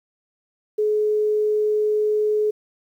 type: tone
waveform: sine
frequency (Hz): 424.6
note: G#4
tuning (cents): +38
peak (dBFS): -17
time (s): 0.78-2.51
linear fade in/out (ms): 10
effects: 9-bit